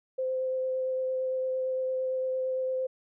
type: tone with vibrato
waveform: sine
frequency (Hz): 518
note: C5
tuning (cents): -17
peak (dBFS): -27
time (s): 0.18-2.87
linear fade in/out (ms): 10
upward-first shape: sine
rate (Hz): 8.8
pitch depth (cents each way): 9
effects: none